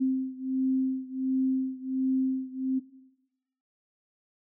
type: beating tone pair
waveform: sine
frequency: 261.6 / 263 Hz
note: C4 / C4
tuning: 0 / +9 cents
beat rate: 1.4 Hz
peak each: -27 / -29 dBFS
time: 0-2.8 s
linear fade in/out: 20 ms
effects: noise-tail reverb RT60 0.9 s tail -17 dB re dry